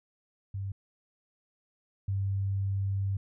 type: tone pair in turn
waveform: sine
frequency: 98 / 98 Hz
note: G2 / G2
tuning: 0 / 0 cents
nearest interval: unison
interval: 0 cents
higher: neither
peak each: -32 / -27 dBFS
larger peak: second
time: 0.54-0.72 / 2.08-3.17 s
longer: second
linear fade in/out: 5 ms
effects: none